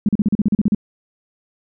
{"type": "tone bursts", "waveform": "sine", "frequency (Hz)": 207.7, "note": "G#3", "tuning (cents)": 0, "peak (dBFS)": -11, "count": 11, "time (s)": [0.06, 0.748], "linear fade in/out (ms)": 2, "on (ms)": 28, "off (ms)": 38, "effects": []}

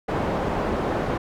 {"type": "low-pass noise", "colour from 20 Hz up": "white", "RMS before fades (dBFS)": -25, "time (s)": [0.08, 1.18], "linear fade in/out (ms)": 10, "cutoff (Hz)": 710, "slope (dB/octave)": 12, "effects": []}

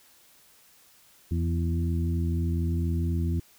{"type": "harmonic tone with a mistuned harmonic", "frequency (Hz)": 84.1, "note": "E2", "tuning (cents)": 35, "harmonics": [1, 2, 3, 4], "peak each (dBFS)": [-25, -31, -35, -37], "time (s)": [1.31, 3.4], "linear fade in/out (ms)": 5, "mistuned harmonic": 3, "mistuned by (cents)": -22, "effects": ["white hiss -58 dBFS RMS until 3.58 s"]}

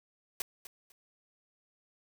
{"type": "noise with echo", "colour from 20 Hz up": "white", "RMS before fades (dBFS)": -34, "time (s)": [0.4, 0.42], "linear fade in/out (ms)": 2, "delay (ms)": 250, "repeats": 2, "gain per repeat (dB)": -13, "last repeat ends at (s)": 0.92, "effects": []}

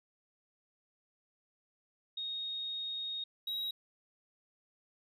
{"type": "tone pair in turn", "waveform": ["sine", "triangle"], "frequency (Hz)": [3729, 3829], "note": ["A#7", "A#7"], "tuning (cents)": [0, 46], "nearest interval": "unison", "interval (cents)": 46, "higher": "second", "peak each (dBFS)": [-36, -33], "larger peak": "second", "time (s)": [[2.17, 3.24], [3.47, 3.71]], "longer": "first", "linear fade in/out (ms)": 5, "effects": []}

